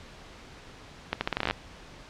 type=accelerating click train; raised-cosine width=0.3 ms; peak=-10 dBFS; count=12; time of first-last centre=1.13-1.51 s; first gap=80 ms; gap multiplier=0.81; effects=pink hiss -48 dBFS RMS until 2.09 s + low-pass 5000 Hz 12 dB/octave